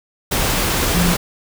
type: tone in noise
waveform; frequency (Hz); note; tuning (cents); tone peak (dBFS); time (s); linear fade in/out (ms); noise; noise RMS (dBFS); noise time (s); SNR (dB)
sine; 174.61; F3; 0; -15; 0.94-1.14; 10; pink; -18; 0.31-1.17; 0
effects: none